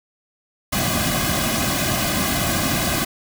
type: noise with comb filter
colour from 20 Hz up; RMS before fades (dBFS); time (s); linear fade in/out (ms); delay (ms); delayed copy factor
pink; -21; 0.72-3.05; 10; 2.2; -1
effects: none